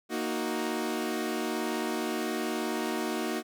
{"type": "chord", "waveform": "sawtooth", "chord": "D# minor", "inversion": "second", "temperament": "equal", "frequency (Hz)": [233.1, 311.1, 370], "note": ["A#3", "D#4", "F#4"], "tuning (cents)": [0, 0, 0], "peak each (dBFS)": -30, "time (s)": [0.09, 3.43], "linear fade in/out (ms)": 50, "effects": []}